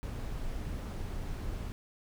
brown noise, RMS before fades -37 dBFS, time 0.03-1.72 s, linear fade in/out 0 ms, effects none

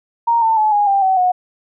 sine tone with pitch steps, 932.3 / 894.8 / 858.9 / 824.4 / 791.2 / 759.5 / 728.9 Hz, A#5 / A5 / A5 / G#5 / G5 / F#5 / F#5, 0 / +29 / -42 / -13 / +16 / +45 / -26 cents, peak -11 dBFS, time 0.27-1.32 s, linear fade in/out 10 ms, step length 150 ms, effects none

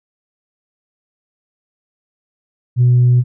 sine tone, 123.4 Hz, B2, 1 cent flat, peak -6 dBFS, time 2.76-3.24 s, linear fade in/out 50 ms, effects tanh soft clip ceiling -5 dBFS

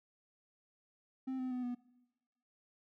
triangle tone with pitch steps, 261.9 / 256.1 / 250.4 / 244.8 Hz, C4 / C4 / B3 / B3, +2 / -37 / +24 / -15 cents, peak -34 dBFS, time 1.27-1.75 s, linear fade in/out 10 ms, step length 120 ms, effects noise-tail reverb RT60 1.0 s tail -21 dB re dry

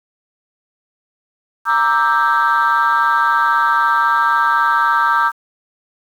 sine chord, E half-diminished seventh, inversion second, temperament equal with one note detuned, 932.3 / 1174.7 / 1318.5 / 1575.2 Hz, Bb5 / D6 / E6 / G6, 0 / 0 / 0 / +8 cents, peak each -16 dBFS, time 1.65-5.32 s, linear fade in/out 50 ms, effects tanh soft clip ceiling -6 dBFS + 7-bit

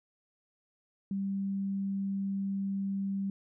sine tone, 196.1 Hz, G3, 1 cent sharp, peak -30 dBFS, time 1.11-3.3 s, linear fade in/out 2 ms, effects none

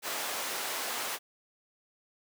pink high-pass noise, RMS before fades -35 dBFS, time 0.02-1.19 s, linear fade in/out 50 ms, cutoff 590 Hz, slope 12 dB/octave, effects none

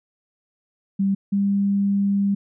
sine tone pair in turn, 196 / 199.43 Hz, G3 / G3, 0 / +30 cents, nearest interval unison, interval 30 cents, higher second, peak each -17 dBFS, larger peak neither, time 0.99-1.15 / 1.32-2.35 s, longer second, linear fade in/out 10 ms, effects none

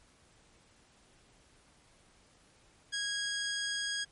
15% pulse tone, 1645 Hz, G#6, 17 cents flat, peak -26 dBFS, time 2.92-4.05 s, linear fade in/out 20 ms, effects pink hiss -64 dBFS RMS until 4.11 s + MP3 48 kbps

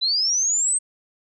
sine linear sweep, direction up, 3918 to 8400 Hz, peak -18 dBFS, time 0.01-0.79 s, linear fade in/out 20 ms, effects none

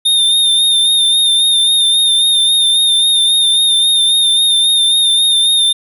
square tone with vibrato, 3640 Hz, A#7, 42 cents flat, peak -9 dBFS, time 0.05-5.73 s, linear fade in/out 10 ms, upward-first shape sine, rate 3.7 Hz, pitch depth 37 cents each way, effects none

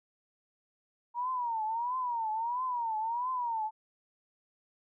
sine tone with vibrato, 942 Hz, A#5, 18 cents sharp, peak -30 dBFS, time 1.14-3.71 s, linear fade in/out 50 ms, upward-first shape triangle, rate 1.5 Hz, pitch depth 170 cents each way, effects none

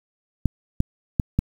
clicks, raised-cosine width 5 ms, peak -6 dBFS, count 4, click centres 0.457 / 0.804 / 1.198 / 1.39 s, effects 7-bit

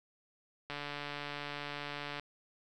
click train, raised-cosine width 0.3 ms, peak -24 dBFS, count 218, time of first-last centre 0.7-2.197 s, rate 145 Hz, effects none

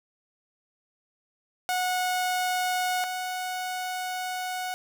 sawtooth tone pair in turn, 732 / 736.2 Hz, F#5 / F#5, -19 / -9 cents, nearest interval unison, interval 10 cents, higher second, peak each -21 / -26 dBFS, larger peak first, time 1.69-3.04 / 3.04-4.74 s, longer second, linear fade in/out 0 ms, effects none

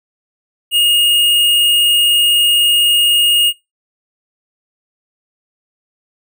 square tone, 2854 Hz, F7, 37 cents sharp, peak -10 dBFS, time 0.71-3.53 s, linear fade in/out 50 ms, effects noise-tail reverb RT60 0.2 s tail -18 dB re dry

